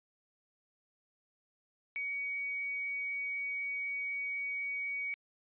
sine tone with quantisation, 2252 Hz, C#7, 27 cents sharp, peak -34 dBFS, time 1.96-5.14 s, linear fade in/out 0 ms, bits 10, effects resampled to 8000 Hz

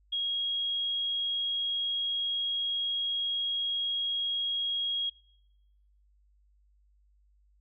sine tone, 3286 Hz, G#7, 19 cents flat, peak -28 dBFS, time 0.12-5.1 s, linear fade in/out 10 ms, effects noise-tail reverb RT60 1.0 s tail -26 dB re dry + added 50 Hz sine -62 dBFS peak until 7.6 s

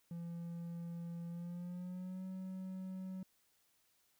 triangle tone with pitch glide, 170 to 187.54 Hz, F3 to F#3, -46 to +24 cents, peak -40 dBFS, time 0.11-3.23 s, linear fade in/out 2 ms, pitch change +170 cents, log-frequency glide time 1.28-2.25 s, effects white hiss -75 dBFS RMS until 4.19 s

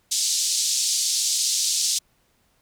white band-pass noise, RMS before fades -23 dBFS, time 0.11-1.99 s, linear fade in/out 10 ms, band 4000 to 7900 Hz, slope 24 dB/octave, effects pink hiss -65 dBFS RMS until 2.61 s

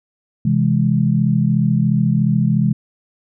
sine chord, C augmented, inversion none, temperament equal, 130.81 / 164.81 / 207.7 Hz, C3 / E3 / G#3, 0 / 0 / 0 cents, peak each -17 dBFS, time 0.45-2.73 s, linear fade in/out 5 ms, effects none

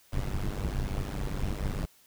brown noise with amplitude modulation, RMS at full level -27 dBFS, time 0.12-1.86 s, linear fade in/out 10 ms, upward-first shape sine, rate 99 Hz, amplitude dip 95%, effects white hiss -61 dBFS RMS until 2.06 s

